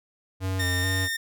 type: tone with vibrato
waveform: square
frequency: 92.5 Hz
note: F#2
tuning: in tune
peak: -26 dBFS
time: 0.4-1.09 s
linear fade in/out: 50 ms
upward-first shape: square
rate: 2.3 Hz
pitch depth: 36 cents each way
type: tone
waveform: sawtooth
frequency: 1823 Hz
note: A#6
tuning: 39 cents flat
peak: -23 dBFS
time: 0.59-1.17 s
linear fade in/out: 10 ms
effects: none